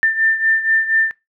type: beating tone pair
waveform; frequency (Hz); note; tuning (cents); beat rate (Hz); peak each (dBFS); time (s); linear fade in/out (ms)
sine; 1788 / 1792.2; A6 / A6; +27 / +31; 4.2; -14 / -19; 0.03-1.11; 0
effects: noise-tail reverb RT60 0.2 s tail -22 dB re dry